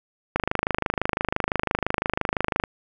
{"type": "click train", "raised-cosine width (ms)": 0.5, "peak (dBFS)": -6, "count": 60, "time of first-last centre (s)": [0.36, 2.638], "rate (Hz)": 25.9, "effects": []}